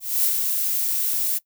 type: noise with ADSR envelope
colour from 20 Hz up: violet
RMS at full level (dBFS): -19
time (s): 0-1.39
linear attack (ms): 240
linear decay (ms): 86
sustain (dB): -4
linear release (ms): 21
effects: noise-tail reverb RT60 0.1 s tail -20 dB re dry